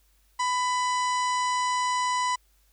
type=harmonic tone with a mistuned harmonic; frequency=997 Hz; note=B5; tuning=16 cents sharp; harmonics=1 / 2 / 3 / 4 / 5 / 6 / 7 / 8 / 9; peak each=-24 / -33 / -39 / -40 / -41 / -41 / -41 / -43 / -47 dBFS; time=0.39-2.36 s; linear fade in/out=10 ms; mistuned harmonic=6; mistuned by=-78 cents; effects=added 50 Hz sine -62 dBFS peak until 2.72 s + white hiss -67 dBFS RMS until 2.72 s